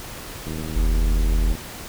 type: click train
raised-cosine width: 3 ms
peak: -19 dBFS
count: 86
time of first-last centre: 0.47-1.553 s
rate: 78.5 Hz
type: tone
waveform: sine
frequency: 46 Hz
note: F#1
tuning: 9 cents flat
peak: -16 dBFS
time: 0.75-1.54 s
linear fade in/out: 20 ms
effects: pink hiss -36 dBFS RMS until 1.88 s